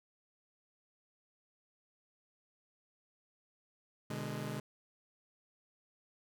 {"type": "chord", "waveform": "sawtooth", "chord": "G# diminished", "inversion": "first", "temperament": "just", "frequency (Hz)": [124.59, 149.51, 207.7], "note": ["B2", "D3", "G#3"], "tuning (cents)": [16, 31, 0], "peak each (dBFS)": [-39, -38, -39], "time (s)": [4.1, 4.6], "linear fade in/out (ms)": 5, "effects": []}